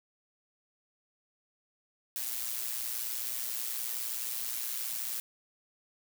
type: noise with amplitude modulation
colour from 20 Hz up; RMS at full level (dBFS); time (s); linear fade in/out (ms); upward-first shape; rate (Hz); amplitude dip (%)
blue; -33; 2.16-5.2; 0; sine; 119; 60
effects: none